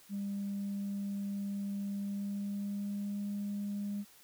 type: tone with pitch glide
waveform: sine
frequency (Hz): 200 to 203.1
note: G3 to G#3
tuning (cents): +35 to -38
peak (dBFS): -33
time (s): 0.09-4.05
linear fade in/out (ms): 50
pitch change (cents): +27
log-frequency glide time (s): 1.88-3.3
effects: tanh soft clip ceiling -31 dBFS + white hiss -60 dBFS RMS until 4.23 s